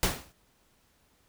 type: noise with exponential decay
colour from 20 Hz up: pink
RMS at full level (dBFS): -22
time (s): 0.03-0.32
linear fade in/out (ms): 0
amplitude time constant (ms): 61
effects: pink hiss -67 dBFS RMS until 1.28 s